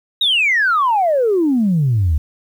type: exponential sweep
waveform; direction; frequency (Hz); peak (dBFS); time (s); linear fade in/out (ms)
sine; down; 3841 to 71.2; -11; 0.21-2.18; 5
effects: tanh soft clip ceiling -8 dBFS + 8-bit